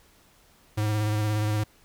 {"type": "tone with vibrato", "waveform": "square", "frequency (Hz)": 106.3, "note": "G#2", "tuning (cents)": 41, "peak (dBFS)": -24, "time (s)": [0.77, 1.64], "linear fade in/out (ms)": 10, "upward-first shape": "square", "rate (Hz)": 17, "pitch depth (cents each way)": 20, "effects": ["pink hiss -59 dBFS RMS until 1.84 s"]}